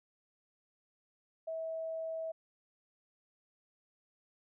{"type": "tone", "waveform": "sine", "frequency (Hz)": 648, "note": "E5", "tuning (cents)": -30, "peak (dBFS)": -36, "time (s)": [1.47, 2.32], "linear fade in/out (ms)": 10, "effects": []}